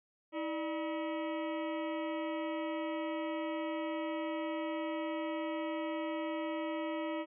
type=harmonic tone with a mistuned harmonic; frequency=321 Hz; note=E4; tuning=46 cents flat; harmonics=1 / 2 / 3 / 4 / 6 / 7 / 8 / 9 / 10; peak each=-37 / -39 / -44 / -48 / -50 / -51 / -55 / -55 / -57 dBFS; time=0.32-7.26 s; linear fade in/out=50 ms; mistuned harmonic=2; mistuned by=-130 cents; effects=none